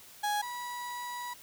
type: tone pair in turn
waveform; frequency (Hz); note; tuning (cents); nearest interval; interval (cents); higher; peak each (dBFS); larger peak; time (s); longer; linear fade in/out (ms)
35% pulse; 830.6 / 974.4; G#5 / B5; 0 / -24; minor third; 276; second; -27 / -35; first; 0.23-0.42 / 0.42-1.34; second; 10
effects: white hiss -53 dBFS RMS until 1.42 s